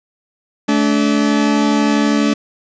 40% pulse tone pair together, 215.8 / 288 Hz, A3 / D4, -33 / -34 cents, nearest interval perfect fourth, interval 499 cents, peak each -14 dBFS, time 0.68-2.34 s, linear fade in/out 10 ms, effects resampled to 16000 Hz + 7-bit

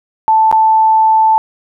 sine tone with dropouts, 880 Hz, A5, in tune, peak -6 dBFS, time 0.28-1.38 s, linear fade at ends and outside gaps 0 ms, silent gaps 0.514-0.526 s, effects none

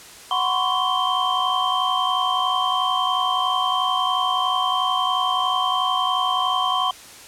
sine tone cluster, 741 / 1009 / 1060 / 1123 / 3140 Hz, F#5 / B5 / C6 / C#6 / G7, +2 / +37 / +22 / +22 / +2 cents, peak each -25 dBFS, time 0.31-6.91 s, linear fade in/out 2 ms, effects white hiss -42 dBFS RMS until 7.27 s + low-pass 10000 Hz 12 dB/octave

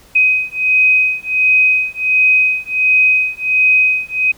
sine beating tone pair, 2516 / 2517.4 Hz, D#7 / D#7, +19 / +20 cents, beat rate 1.4 Hz, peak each -13 dBFS, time 0.15-4.32 s, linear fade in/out 10 ms, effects pink hiss -46 dBFS RMS until 4.37 s

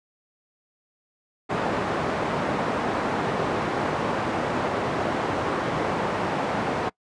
white band-pass noise, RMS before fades -26 dBFS, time 1.49-6.9 s, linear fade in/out 20 ms, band 110 to 940 Hz, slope 12 dB/octave, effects noise-tail reverb RT60 0.1 s tail -24 dB re dry + resampled to 22050 Hz

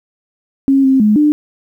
sine tone with pitch steps, 272.1 / 265.7 / 211.6 / 298.7 Hz, C#4 / C4 / G#3 / D4, -32 / +27 / +33 / +29 cents, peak -7 dBFS, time 0.68-1.32 s, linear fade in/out 0 ms, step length 160 ms, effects 8-bit

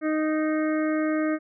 harmonic tone, 310 Hz, D#4, 6 cents flat, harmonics 1 / 2 / 4 / 5 / 6 / 7, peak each -23 / -29 / -35 / -37 / -39 / -40 dBFS, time 0.01-1.39 s, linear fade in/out 50 ms, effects none

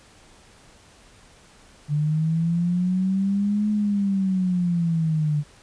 sine linear two-way sweep, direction up then down, 145.8 to 211.9 to 145.8 Hz, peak -19 dBFS, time 1.88-5.44 s, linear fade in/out 50 ms, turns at 3.7 s, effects pink hiss -52 dBFS RMS until 5.62 s + resampled to 22050 Hz

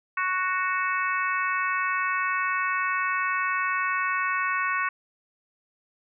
harmonic tone with a mistuned harmonic, 370 Hz, F#4, in tune, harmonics 3 / 4 / 5 / 6 / 7, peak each -27 / -29 / -31 / -33 / -34 dBFS, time 0.17-4.89 s, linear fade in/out 5 ms, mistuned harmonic 7, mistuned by +16 cents, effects none

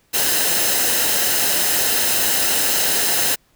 white noise with comb filter, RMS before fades -18 dBFS, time 0.13-3.36 s, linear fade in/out 20 ms, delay 0.87 ms, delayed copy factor -0.5, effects pink hiss -60 dBFS RMS until 3.55 s

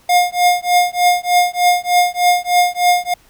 square tone with tremolo, 712 Hz, F5, 33 cents sharp, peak -8 dBFS, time 0.09-3.14 s, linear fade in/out 5 ms, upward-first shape triangle, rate 3.3 Hz, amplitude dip 100%, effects pink hiss -51 dBFS RMS until 3.29 s

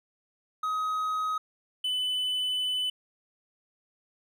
triangle tone pair in turn, 1263 / 3004 Hz, D#6 / F#7, +26 / +26 cents, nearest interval octave + minor third, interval 1500 cents, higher second, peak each -25 dBFS, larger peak neither, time 0.63-1.38 / 1.84-2.9 s, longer second, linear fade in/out 5 ms, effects none

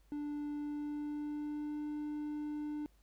triangle tone with pitch glide, 293.7 to 298.3 Hz, D4 to D4, 0 to +27 cents, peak -35 dBFS, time 0.12-2.86 s, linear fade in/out 0 ms, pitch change +27 cents, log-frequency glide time 0.54-1.84 s, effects added 50 Hz sine -64 dBFS peak until 3.02 s + pink hiss -74 dBFS RMS until 3.02 s

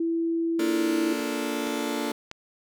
sine tone with pitch glide, 331.9 to 326.6 Hz, E4 to E4, +12 to -16 cents, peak -23 dBFS, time 0-1.13 s, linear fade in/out 5 ms, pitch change -28 cents, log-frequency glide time 0.75-0.92 s
sawtooth chord, Bb major seventh, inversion none, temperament just, 233.1 / 291.4 / 349.6 / 437 Hz, Bb3 / D4 / F4 / A4, 0 / -13 / +2 / -12 cents, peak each -28 / -26 / -31 / -30 dBFS, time 0.59-2.12 s, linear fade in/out 5 ms
clicks, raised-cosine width 0.2 ms, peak -20 dBFS, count 3, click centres 1.195 / 1.671 / 2.314 s
effects none

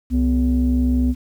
sine tone pair together, 65.71 / 249.6 Hz, C2 / B3, +8 / +19 cents, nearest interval octave + major seventh, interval 2311 cents, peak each -16 dBFS, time 0.1-1.15 s, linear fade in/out 50 ms, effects tanh soft clip ceiling -10 dBFS + 8-bit

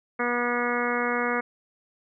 harmonic tone, 241.9 Hz, B3, 36 cents flat, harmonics 1 / 2 / 3 / 4 / 5 / 6 / 7 / 8 / 9, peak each -31 / -29 / -34 / -34 / -31 / -32 / -34 / -35 / -33 dBFS, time 0.19-1.41 s, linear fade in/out 10 ms, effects none

